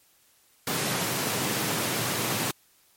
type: high-pass noise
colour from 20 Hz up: pink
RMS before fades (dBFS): -28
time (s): 0.67-2.51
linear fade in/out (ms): 2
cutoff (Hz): 110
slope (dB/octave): 48
effects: white hiss -62 dBFS RMS until 2.96 s + MP3 64 kbps